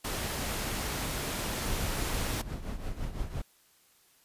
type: noise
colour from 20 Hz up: pink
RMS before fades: -34 dBFS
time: 0.04-2.42 s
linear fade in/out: 10 ms
type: noise with tremolo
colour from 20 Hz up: brown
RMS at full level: -32 dBFS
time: 1.64-3.42 s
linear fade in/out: 5 ms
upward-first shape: triangle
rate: 5.9 Hz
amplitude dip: 75%
effects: white hiss -64 dBFS RMS until 4.24 s + resampled to 32000 Hz